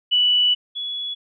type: tone pair in turn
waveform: sine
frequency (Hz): 2960 / 3389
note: F#7 / G#7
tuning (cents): 0 / +34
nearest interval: major second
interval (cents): 234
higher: second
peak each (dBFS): -14 / -25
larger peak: first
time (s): 0.11-0.55 / 0.75-1.15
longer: first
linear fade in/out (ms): 20
effects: none